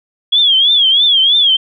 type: tone with vibrato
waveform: sine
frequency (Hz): 3322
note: G#7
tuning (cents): 0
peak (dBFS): -7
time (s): 0.32-1.57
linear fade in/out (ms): 10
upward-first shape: triangle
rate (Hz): 3.1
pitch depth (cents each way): 150
effects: none